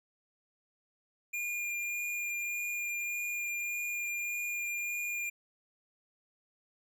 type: tone with vibrato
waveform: square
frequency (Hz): 2413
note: D7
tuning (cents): +46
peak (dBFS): -34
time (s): 1.33-5.3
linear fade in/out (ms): 10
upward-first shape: sine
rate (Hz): 1.7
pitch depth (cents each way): 9
effects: none